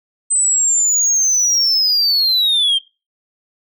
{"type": "linear sweep", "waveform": "sine", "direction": "down", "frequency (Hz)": [8180, 3136], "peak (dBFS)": -9, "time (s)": [0.3, 2.79], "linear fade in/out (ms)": 20, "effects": ["noise-tail reverb RT60 0.3 s tail -24 dB re dry", "tanh soft clip ceiling -11 dBFS"]}